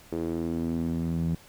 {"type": "tone with band-pass filter sweep", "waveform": "sawtooth", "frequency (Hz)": 82.9, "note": "E2", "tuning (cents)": 10, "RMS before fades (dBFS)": -29, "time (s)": [0.12, 1.35], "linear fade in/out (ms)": 5, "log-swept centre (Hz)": [370, 170], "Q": 3, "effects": ["pink hiss -53 dBFS RMS until 1.48 s"]}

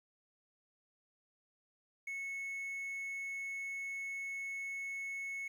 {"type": "tone with quantisation", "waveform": "triangle", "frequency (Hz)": 2199, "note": "C#7", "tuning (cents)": -14, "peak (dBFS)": -37, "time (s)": [2.07, 5.48], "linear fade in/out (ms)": 5, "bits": 11, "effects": []}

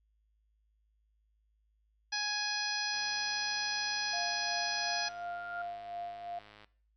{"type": "harmonic tone", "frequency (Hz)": 833, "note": "G#5", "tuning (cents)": 5, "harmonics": [1, 2, 3, 4, 5, 6, 7], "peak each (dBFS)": [-41, -37, -42, -46, -39, -37, -43], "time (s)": [2.12, 5.09], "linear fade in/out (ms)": 10}
{"type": "click train", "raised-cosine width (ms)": 0.3, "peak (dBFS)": -38, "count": 390, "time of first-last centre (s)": [2.94, 6.645], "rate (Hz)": 105}
{"type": "tone with exponential growth", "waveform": "sine", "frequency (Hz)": 1403, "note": "F6", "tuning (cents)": 8, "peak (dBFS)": -38, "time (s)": [4.05, 5.62], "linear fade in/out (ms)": 5, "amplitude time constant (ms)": 340}
{"type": "tone with tremolo", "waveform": "sine", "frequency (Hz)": 698.5, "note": "F5", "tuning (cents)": 0, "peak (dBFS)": -36, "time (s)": [4.13, 6.39], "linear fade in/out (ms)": 5, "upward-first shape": "sine", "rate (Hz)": 2.8, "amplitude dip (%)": 55}
{"effects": ["noise-tail reverb RT60 0.5 s tail -19 dB re dry", "added 53 Hz sine -70 dBFS peak until 6.96 s"]}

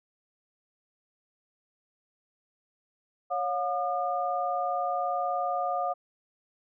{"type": "tone cluster", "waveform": "sine", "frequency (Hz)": [555, 716, 1211], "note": ["C#5", "F5", "D#6"], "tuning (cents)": [2, 43, -47], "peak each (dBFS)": [-34, -28, -33], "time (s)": [3.3, 5.94], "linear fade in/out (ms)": 20, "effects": []}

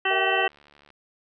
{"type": "harmonic tone", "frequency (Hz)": 383, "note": "G4", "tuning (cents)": -40, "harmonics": [1, 2, 3, 4, 5, 7, 8], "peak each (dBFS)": [-29, -28, -31, -29, -27, -27, -31], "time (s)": [0.05, 0.48], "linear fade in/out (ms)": 5}
{"type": "chord", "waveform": "sine", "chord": "E diminished", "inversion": "second", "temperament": "equal", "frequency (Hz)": [466.2, 659.3, 784], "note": ["Bb4", "E5", "G5"], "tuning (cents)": [0, 0, 0], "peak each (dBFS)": -31, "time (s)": [0.1, 0.48], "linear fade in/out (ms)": 10}
{"type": "click train", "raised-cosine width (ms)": 0.3, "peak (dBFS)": -37, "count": 47, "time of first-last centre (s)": [0.27, 0.904], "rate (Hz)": 72.6}
{"effects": []}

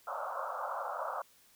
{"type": "band-pass noise", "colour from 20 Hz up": "white", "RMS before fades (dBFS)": -38, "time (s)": [0.07, 1.22], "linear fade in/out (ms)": 5, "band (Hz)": [520, 1400], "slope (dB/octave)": 96, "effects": ["white hiss -64 dBFS RMS until 1.55 s"]}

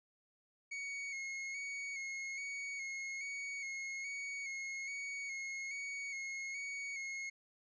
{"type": "tone with vibrato", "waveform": "45% pulse", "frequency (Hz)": 2200, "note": "C#7", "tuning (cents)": -14, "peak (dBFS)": -40, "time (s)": [0.71, 7.3], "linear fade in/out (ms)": 10, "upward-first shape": "square", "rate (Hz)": 1.2, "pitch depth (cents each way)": 30, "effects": ["resampled to 16000 Hz"]}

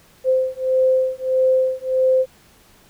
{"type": "beating tone pair", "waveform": "sine", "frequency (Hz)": [518, 519.6], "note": ["C5", "C5"], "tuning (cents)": [-17, -12], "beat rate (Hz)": 1.6, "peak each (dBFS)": -18, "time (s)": [0.24, 2.26], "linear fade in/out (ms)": 50, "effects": ["pink hiss -52 dBFS RMS until 2.89 s"]}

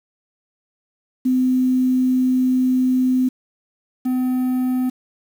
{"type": "tone pair in turn", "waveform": ["sine", "triangle"], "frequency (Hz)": [255.6, 254.2], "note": ["C4", "C4"], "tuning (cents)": [-40, -50], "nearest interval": "unison", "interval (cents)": 10, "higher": "first", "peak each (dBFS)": [-14, -15], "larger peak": "first", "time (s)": [[1.25, 3.29], [4.05, 4.9]], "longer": "first", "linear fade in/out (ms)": 10, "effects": ["7-bit"]}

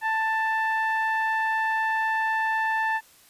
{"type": "tone with low-pass filter", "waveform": "sawtooth", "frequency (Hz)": 884, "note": "A5", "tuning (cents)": 8, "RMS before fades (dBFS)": -25, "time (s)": [0.01, 3.01], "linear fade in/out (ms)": 50, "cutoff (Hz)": 1800, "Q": 2.3, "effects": ["white hiss -55 dBFS RMS until 3.29 s", "resampled to 32000 Hz"]}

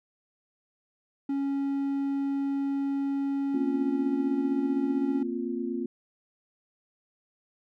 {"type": "tone", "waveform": "triangle", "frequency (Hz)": 277.2, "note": "C#4", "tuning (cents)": 0, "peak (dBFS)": -24, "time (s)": [1.29, 5.23], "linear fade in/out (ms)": 5}
{"type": "chord", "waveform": "sine", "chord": "Bb suspended second", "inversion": "none", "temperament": "equal", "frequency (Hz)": [233.1, 261.6, 349.2], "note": ["Bb3", "C4", "F4"], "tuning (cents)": [0, 0, 0], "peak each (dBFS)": -33, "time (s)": [3.54, 5.86], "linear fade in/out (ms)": 5}
{"effects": []}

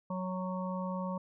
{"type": "harmonic tone", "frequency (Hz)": 184.8, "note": "F#3", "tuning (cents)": -2, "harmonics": [1, 3, 5, 6], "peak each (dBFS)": [-35, -40, -42, -43], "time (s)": [0.1, 1.18], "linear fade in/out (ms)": 5, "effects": []}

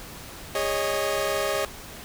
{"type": "chord", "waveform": "sawtooth", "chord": "Ab suspended fourth", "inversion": "none", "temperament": "equal with one note detuned", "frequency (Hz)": [407.7, 554.4, 622.3], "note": ["Ab4", "Db5", "Eb5"], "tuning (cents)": [-32, 0, 0], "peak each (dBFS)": [-26, -24, -24], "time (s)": [0.55, 1.65], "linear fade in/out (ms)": 2, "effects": ["pink hiss -41 dBFS RMS until 2.04 s"]}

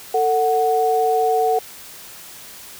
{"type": "tone pair together", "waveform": "sine", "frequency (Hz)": [447.5, 740], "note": ["A4", "F#5"], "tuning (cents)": [29, 0], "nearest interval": "major sixth", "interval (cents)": 871, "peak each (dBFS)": [-18, -17], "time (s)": [0.14, 1.59], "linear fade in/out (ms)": 5, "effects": ["white hiss -39 dBFS RMS until 2.79 s"]}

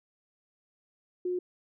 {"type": "tone", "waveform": "sine", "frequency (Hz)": 360.4, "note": "F#4", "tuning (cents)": -45, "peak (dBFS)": -28, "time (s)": [1.25, 1.39], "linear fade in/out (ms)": 5, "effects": []}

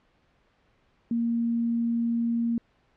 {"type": "tone", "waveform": "sine", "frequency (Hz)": 233.1, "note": "A#3", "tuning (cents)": 0, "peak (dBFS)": -23, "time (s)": [1.11, 2.58], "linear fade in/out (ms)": 2, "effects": ["pink hiss -66 dBFS RMS until 2.96 s", "low-pass 3000 Hz 12 dB/octave"]}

